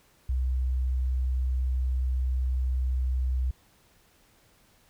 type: tone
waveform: sine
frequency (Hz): 63.9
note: C2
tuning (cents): -40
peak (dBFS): -23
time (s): 0.29-3.51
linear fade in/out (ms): 5
effects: tanh soft clip ceiling -19 dBFS + pink hiss -62 dBFS RMS until 4.89 s